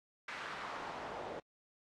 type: noise with band-pass filter sweep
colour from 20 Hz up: pink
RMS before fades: -44 dBFS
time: 0.28-1.4 s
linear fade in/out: 5 ms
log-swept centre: 1700 to 580 Hz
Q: 1.5
effects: low-pass 7000 Hz 12 dB/octave + AAC 64 kbps